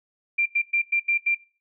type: tone bursts at uneven times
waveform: sine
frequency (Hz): 2372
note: D7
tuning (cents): +17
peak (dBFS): -18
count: 6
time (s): 0.38-0.46 / 0.55-0.62 / 0.73-0.82 / 0.92-1 / 1.08-1.18 / 1.26-1.35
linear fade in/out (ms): 10
effects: noise-tail reverb RT60 0.4 s tail -22 dB re dry